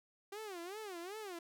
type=tone with vibrato; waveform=sawtooth; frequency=384.9 Hz; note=G4; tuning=32 cents flat; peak=-40 dBFS; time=0.32-1.39 s; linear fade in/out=5 ms; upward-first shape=sine; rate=2.6 Hz; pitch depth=230 cents each way; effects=none